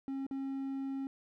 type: tone with dropouts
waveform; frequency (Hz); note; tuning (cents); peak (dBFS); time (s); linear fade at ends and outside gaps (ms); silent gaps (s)
triangle; 270.7; C#4; -41; -33; 0.08-1.07; 1; 0.266-0.311
effects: none